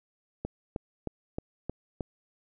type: click train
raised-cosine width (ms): 2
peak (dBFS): -19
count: 6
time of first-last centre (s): 0.45-2.008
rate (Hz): 3.21
effects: none